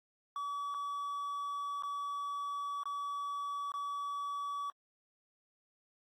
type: tone with dropouts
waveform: triangle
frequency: 1142 Hz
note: D6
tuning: 49 cents flat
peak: -34 dBFS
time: 0.36-4.7 s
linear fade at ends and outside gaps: 1 ms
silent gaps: 0.742-0.746 / 1.824-1.834 / 2.833-2.856 / 3.719-3.739 s
effects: AAC 64 kbps